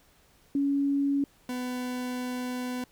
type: tone pair in turn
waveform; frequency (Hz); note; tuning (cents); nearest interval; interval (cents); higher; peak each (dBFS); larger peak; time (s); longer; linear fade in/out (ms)
sine / 40% pulse; 280.4 / 249.8; C#4 / B3; +20 / +20; major second; 200; first; -23 / -30; first; 0.55-1.24 / 1.49-2.84; second; 2
effects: pink hiss -62 dBFS RMS until 2.91 s